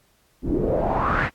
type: noise with low-pass filter sweep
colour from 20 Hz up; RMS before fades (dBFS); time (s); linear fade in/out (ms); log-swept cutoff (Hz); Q
pink; -22; 0.42-1.3; 50; 260 to 2000; 4.3
effects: pink hiss -62 dBFS RMS until 1.34 s + AAC 64 kbps